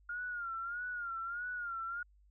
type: tone with vibrato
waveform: sine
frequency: 1410 Hz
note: F6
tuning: 16 cents sharp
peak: -37 dBFS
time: 0.09-2.03 s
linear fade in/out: 5 ms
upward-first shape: sine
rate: 1.6 Hz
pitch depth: 85 cents each way
effects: added 50 Hz sine -62 dBFS peak until 2.3 s